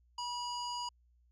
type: tone with low-pass filter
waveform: square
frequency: 970 Hz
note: B5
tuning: 31 cents flat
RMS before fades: -39 dBFS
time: 0.18-0.89 s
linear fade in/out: 5 ms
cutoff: 5700 Hz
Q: 4.5
effects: added 60 Hz sine -65 dBFS peak until 1.31 s